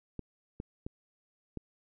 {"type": "clicks", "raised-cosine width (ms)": 3, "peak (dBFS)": -25, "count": 4, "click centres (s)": [0.193, 0.601, 0.865, 1.573], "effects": []}